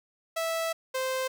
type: tone pair in turn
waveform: sawtooth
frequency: 656 / 520.7 Hz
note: E5 / C5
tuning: -9 / -8 cents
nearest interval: major third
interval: 399 cents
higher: first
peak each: -24 dBFS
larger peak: neither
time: 0.36-0.73 / 0.94-1.28 s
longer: first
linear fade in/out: 10 ms
effects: none